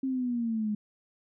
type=exponential sweep; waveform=sine; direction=down; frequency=268.8 to 207.7 Hz; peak=-27 dBFS; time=0.03-0.75 s; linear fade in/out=5 ms; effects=none